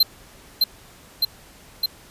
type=tone with echo; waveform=square; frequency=4128 Hz; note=C8; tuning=24 cents flat; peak=-12 dBFS; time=0-0.03 s; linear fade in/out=5 ms; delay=610 ms; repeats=3; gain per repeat=-2 dB; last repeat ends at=1.86 s; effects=pink hiss -48 dBFS RMS until 2.1 s + resampled to 32000 Hz